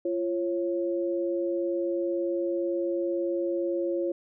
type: tone pair together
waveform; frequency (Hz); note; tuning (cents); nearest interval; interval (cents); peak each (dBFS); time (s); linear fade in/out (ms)
sine; 344 / 547; F4 / C#5; -26 / -23; minor sixth; 803; -27 / -30; 0.05-4.12; 5
effects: none